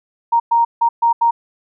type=tone bursts at uneven times; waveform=sine; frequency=932.3 Hz; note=A#5; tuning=in tune; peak=-10 dBFS; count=5; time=0.32-0.4 / 0.51-0.65 / 0.81-0.89 / 1.02-1.13 / 1.21-1.31 s; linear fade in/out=10 ms; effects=none